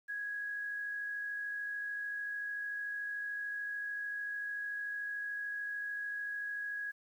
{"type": "tone with amplitude modulation", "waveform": "sine", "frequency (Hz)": 1661.2, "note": "G#6", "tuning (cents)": 0, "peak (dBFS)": -35, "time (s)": [0.08, 6.92], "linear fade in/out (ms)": 20, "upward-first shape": "sine", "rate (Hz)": 53.5, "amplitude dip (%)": 30, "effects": ["11-bit"]}